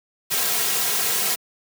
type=noise with comb filter; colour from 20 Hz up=white; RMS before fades=-22 dBFS; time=0.3-1.36 s; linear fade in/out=20 ms; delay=3.4 ms; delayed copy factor=-0.75; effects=high-pass 200 Hz 12 dB/octave

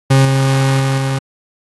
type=tone with level steps; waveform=40% pulse; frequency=134.7 Hz; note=C#3; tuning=49 cents flat; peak=-6 / -10 / -12 / -14 dBFS; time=0.1-1.19 s; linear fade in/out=10 ms; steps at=0.25 / 0.8 / 0.98 s; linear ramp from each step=2 ms; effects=AAC 32 kbps

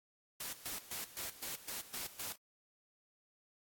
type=noise with tremolo; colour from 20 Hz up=white; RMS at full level=-42 dBFS; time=0.4-2.36 s; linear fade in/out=5 ms; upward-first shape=square; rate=3.9 Hz; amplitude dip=80%; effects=AAC 64 kbps

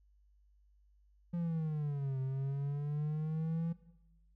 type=exponential two-way sweep; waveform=triangle; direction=down then up; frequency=174.61 to 131.2 to 168.2 Hz; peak=-31 dBFS; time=1.33-3.73 s; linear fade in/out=10 ms; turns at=2.2 s; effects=noise-tail reverb RT60 1.0 s tail -17 dB re dry + added 50 Hz sine -64 dBFS peak until 4.35 s

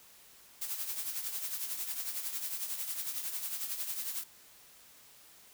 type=noise with tremolo; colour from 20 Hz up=blue; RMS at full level=-35 dBFS; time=0.61-4.24 s; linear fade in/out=10 ms; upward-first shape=triangle; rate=11 Hz; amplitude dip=65%; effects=white hiss -58 dBFS RMS until 5.53 s

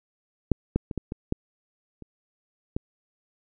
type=clicks; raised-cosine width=3 ms; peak=-6 / -9 / -19 / -15 / -18 / -11 / -28 / -14 dBFS; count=8; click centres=0.517 / 0.76 / 0.912 / 0.977 / 1.121 / 1.324 / 2.023 / 2.765 s; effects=none

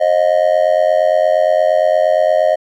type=tone with amplitude modulation; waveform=triangle; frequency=622.3 Hz; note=D#5; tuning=in tune; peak=-3 dBFS; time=0-2.56 s; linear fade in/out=20 ms; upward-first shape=sine; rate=88.6 Hz; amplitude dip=100%; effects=tanh soft clip ceiling 0 dBFS

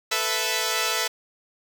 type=chord; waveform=5% pulse; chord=A suspended second; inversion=none; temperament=equal with one note detuned; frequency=440 / 495.6 / 659.3 Hz; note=A4 / B4 / E5; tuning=0 / +6 / 0 cents; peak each=-16 dBFS; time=0.11-1.08 s; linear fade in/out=10 ms; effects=none

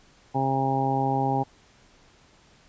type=harmonic tone; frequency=134.5 Hz; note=C3; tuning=48 cents sharp; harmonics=1 / 2 / 3 / 4 / 5 / 6 / 7; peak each=-28 / -29 / -32 / -35 / -35 / -25 / -34 dBFS; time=0.34-1.44 s; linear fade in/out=20 ms; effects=pink hiss -57 dBFS RMS until 2.68 s + resampled to 16000 Hz

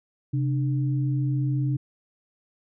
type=tone pair together; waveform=sine; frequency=133.06 / 298.7 Hz; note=C3 / D4; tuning=+29 / +29 cents; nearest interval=octave + major second; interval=1400 cents; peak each=-22 / -31 dBFS; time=0.33-1.77 s; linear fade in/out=10 ms; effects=none

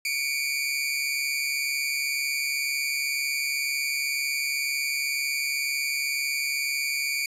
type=tone pair together; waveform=sawtooth; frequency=2258 / 2400 Hz; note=C#7 / D7; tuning=+31 / +37 cents; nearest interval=minor second; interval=106 cents; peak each=-25 dBFS; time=0.05-7.26 s; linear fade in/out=2 ms; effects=resampled to 32000 Hz

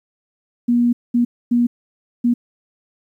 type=tone bursts at uneven times; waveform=sine; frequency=240 Hz; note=B3; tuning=49 cents flat; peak=-12 dBFS; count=4; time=0.68-0.93 / 1.14-1.25 / 1.51-1.67 / 2.24-2.34 s; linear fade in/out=10 ms; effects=9-bit

